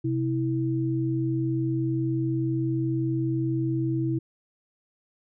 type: tone pair together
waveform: sine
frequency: 129.3 / 325.8 Hz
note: C3 / E4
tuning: -20 / -20 cents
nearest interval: octave + major third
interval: 1600 cents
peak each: -26 dBFS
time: 0.04-4.19 s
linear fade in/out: 10 ms
effects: none